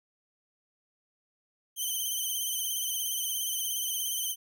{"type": "tone with vibrato", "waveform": "5% pulse", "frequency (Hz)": 3093, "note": "G7", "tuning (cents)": -24, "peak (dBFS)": -22, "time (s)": [1.76, 4.36], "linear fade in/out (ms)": 50, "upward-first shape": "triangle", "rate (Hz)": 17, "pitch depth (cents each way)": 64, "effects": []}